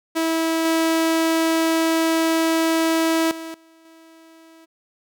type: tone with level steps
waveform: sawtooth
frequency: 325.5 Hz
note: E4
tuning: 22 cents flat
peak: -15 / -13 / -27 / -46 / -42 dBFS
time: 0.15-4.66 s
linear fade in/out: 20 ms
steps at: 0.65 / 3.31 / 3.54 / 3.85 s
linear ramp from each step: 2 ms
effects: none